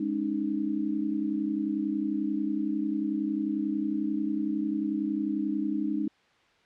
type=chord; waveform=sine; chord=Ab suspended fourth; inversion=none; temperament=equal with one note detuned; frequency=207.7 / 277.2 / 308.3 Hz; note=Ab3 / Db4 / Eb4; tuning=0 / 0 / -16 cents; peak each=-32 / -32 / -29 dBFS; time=0-6.08 s; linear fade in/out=5 ms; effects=white hiss -63 dBFS RMS until 6.65 s + low-pass 3000 Hz 12 dB/octave